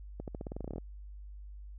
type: accelerating click train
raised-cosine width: 2 ms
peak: -26 dBFS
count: 14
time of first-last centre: 0.2-0.782 s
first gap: 78 ms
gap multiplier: 0.9
effects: added 50 Hz sine -44 dBFS peak until 1.78 s